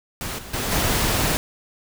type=noise with level steps; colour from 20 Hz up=pink; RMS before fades=-29 / -38 / -25 / -21 dBFS; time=0.21-1.37 s; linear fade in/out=0 ms; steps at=0.38 / 0.53 / 0.71 s; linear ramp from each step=10 ms; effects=none